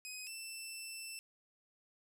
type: tone pair in turn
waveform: 15% pulse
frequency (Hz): 2517 / 2666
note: D#7 / E7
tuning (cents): +19 / +19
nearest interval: minor second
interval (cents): 100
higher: second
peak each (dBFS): -37 / -37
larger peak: neither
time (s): 0.05-0.27 / 0.27-1.19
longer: second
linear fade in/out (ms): 0
effects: none